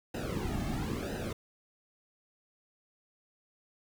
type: noise with flanger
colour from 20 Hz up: brown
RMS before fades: -35 dBFS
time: 0.14-1.33 s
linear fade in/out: 5 ms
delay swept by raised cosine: 0.89 to 2.09 ms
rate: 1 Hz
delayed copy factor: -1
effects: none